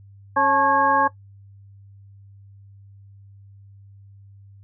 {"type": "harmonic tone with a mistuned harmonic", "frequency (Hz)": 273.2, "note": "C#4", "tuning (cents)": -25, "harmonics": [1, 2, 3, 4, 6], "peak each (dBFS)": [-29, -24, -20, -20, -24], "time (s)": [0.36, 1.08], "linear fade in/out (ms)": 10, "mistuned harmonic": 3, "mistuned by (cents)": 91, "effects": ["noise-tail reverb RT60 0.1 s tail -17 dB re dry", "added 99 Hz sine -44 dBFS peak until 4.63 s"]}